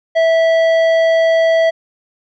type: tone with tanh clipping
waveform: sine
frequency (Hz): 655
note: E5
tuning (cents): -11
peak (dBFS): -11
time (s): 0.15-1.71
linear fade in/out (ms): 20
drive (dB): 11
effects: none